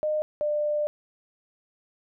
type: tone pair in turn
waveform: sine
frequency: 611 / 596.4 Hz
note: D#5 / D5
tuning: -32 / +27 cents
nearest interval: unison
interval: 41 cents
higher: first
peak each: -23 dBFS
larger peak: neither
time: 0.03-0.22 / 0.41-0.87 s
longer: second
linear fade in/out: 0 ms
effects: none